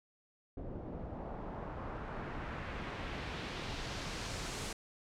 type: noise with low-pass filter sweep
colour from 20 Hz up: pink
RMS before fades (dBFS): -42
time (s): 0.57-4.73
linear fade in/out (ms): 5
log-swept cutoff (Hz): 470 to 8500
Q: 1.1
effects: none